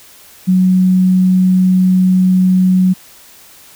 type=tone; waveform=sine; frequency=185 Hz; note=F#3; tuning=in tune; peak=-7 dBFS; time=0.47-2.94 s; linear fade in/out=20 ms; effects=white hiss -41 dBFS RMS until 3.75 s